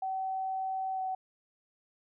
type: tone with pitch glide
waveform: sine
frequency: 762 to 754.6 Hz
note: G5 to F#5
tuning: -49 to +34 cents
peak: -31 dBFS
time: 0.02-1.15 s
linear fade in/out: 5 ms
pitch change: -17 cents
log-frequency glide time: 0.94-1.01 s
effects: none